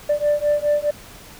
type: beating tone pair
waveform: sine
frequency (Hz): 587.3 / 592.1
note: D5 / D5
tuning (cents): 0 / +14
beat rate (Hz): 4.8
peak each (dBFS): -18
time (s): 0.09-0.91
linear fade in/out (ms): 10
effects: tanh soft clip ceiling -12 dBFS + pink hiss -42 dBFS RMS until 1.39 s